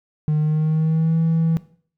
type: tone with pitch glide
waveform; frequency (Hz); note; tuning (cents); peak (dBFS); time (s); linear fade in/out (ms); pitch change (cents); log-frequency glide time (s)
triangle; 152.4 to 163.34; D#3 to E3; -36 to -16; -13; 0.28-1.57; 0; +120; 0.4-1.17
effects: noise-tail reverb RT60 0.5 s tail -18 dB re dry + tanh soft clip ceiling -10 dBFS